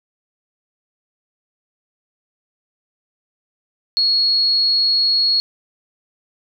sine tone, 4326 Hz, C#8, 43 cents flat, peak -13 dBFS, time 3.97-5.4 s, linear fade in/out 0 ms, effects none

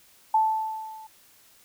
sine tone with level ramp, 877 Hz, A5, 6 cents flat, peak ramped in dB -16 to -42 dBFS, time 0.34-1.07 s, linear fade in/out 5 ms, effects white hiss -57 dBFS RMS until 1.64 s

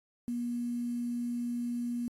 sine tone with quantisation, 240 Hz, B3, 49 cents flat, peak -31 dBFS, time 0.28-2.08 s, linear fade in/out 0 ms, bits 9, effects AAC 48 kbps

